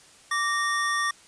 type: tone pair together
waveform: square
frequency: 1165.4 / 1850 Hz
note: D6 / A#6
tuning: -14 / -14 cents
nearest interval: minor sixth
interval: 800 cents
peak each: -27 dBFS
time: 0.31-1.11 s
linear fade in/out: 5 ms
effects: white hiss -53 dBFS RMS until 1.27 s + resampled to 22050 Hz